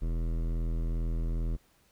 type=tone with hard clipping; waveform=sine; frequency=41.23 Hz; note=E1; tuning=1 cent sharp; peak=-30 dBFS; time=0.01-1.57 s; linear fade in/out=20 ms; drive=16 dB; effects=pink hiss -66 dBFS RMS until 1.91 s